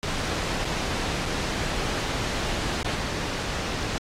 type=noise with dropouts; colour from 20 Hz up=pink; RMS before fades=-28 dBFS; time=0.03-3.98 s; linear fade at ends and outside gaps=0 ms; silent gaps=0.647-0.652 / 1.256-1.26 / 2.83-2.846 s; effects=low-pass 6000 Hz 12 dB/octave + AAC 48 kbps